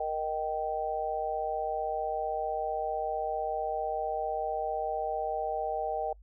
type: harmonic tone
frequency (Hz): 155.56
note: D#3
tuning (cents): 0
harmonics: 3 / 4 / 5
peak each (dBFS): -36 / -34 / -32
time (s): 0-6.13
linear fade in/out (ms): 5
effects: noise-tail reverb RT60 0.1 s tail -26 dB re dry + added 50 Hz sine -51 dBFS peak until 6.22 s